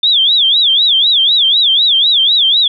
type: tone with vibrato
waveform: sine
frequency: 3505 Hz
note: A7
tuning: 7 cents flat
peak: -7 dBFS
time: 0.03-2.68 s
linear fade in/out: 5 ms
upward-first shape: sine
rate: 4 Hz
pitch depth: 200 cents each way
effects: none